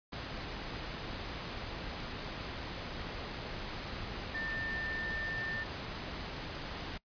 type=tone in noise; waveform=sine; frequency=1793 Hz; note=A6; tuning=32 cents sharp; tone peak=-36 dBFS; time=4.34-5.64 s; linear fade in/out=10 ms; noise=pink; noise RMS=-41 dBFS; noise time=0.12-6.98 s; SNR=+2 dB; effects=noise-tail reverb RT60 0.1 s tail -22 dB re dry + resampled to 11025 Hz